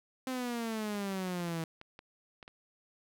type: exponential sweep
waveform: sawtooth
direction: down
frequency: 261.6 to 161 Hz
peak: -30 dBFS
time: 0.27-1.64 s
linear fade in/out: 2 ms
type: clicks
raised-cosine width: 0.3 ms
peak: -32 dBFS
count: 9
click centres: 0.95 / 1.124 / 1.279 / 1.403 / 1.483 / 1.814 / 1.991 / 2.428 / 2.479 s
effects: none